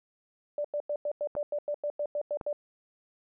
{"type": "tone bursts", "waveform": "sine", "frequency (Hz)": 587.3, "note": "D5", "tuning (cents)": 0, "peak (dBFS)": -28, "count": 13, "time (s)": [0.58, 2.529], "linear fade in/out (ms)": 2, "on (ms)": 65, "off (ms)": 92}
{"type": "clicks", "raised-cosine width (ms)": 1, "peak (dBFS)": -24, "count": 2, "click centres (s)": [1.352, 2.412]}
{"effects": []}